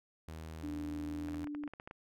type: tone with pitch glide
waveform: sawtooth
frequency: 79.9 to 82 Hz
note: D#2 to E2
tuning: +47 to -9 cents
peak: -40 dBFS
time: 0.28-1.45 s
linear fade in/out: 0 ms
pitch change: +44 cents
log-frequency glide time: 1.1-1.27 s
type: tone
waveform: sine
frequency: 293.7 Hz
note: D4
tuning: in tune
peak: -38 dBFS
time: 0.63-1.68 s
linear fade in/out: 5 ms
type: clicks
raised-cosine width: 0.5 ms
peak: -32 dBFS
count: 11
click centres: 1.286 / 1.344 / 1.442 / 1.472 / 1.549 / 1.637 / 1.677 / 1.736 / 1.799 / 1.875 / 1.911 s
effects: none